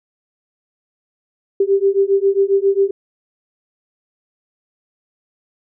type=beating tone pair; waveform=sine; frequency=390 / 397.4 Hz; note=G4 / G4; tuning=-9 / +24 cents; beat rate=7.4 Hz; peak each=-15 dBFS; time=1.6-2.91 s; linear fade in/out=5 ms; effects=none